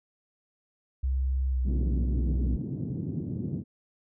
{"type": "tone with pitch glide", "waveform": "sine", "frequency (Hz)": [65.6, 62.93], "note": ["C2", "B1"], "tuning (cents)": [5, 33], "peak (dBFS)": -24, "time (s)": [1.03, 2.57], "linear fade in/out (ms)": 10, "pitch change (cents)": -72, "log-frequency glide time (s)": [1.49, 1.61]}
{"type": "band-pass noise", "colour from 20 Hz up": "pink", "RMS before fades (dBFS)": -33, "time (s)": [1.64, 3.64], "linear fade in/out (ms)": 50, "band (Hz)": [110, 290], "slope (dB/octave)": 24}
{"effects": []}